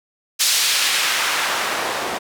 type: noise with band-pass filter sweep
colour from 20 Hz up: white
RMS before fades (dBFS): -20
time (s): 0.39-2.19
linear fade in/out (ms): 20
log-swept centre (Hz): 4900 to 540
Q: 0.8
effects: none